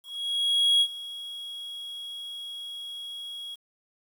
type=tone with ADSR envelope; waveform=triangle; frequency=3313 Hz; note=G#7; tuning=5 cents flat; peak=-16 dBFS; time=0.03-3.56 s; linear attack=780 ms; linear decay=63 ms; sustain=-18 dB; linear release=22 ms; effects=9-bit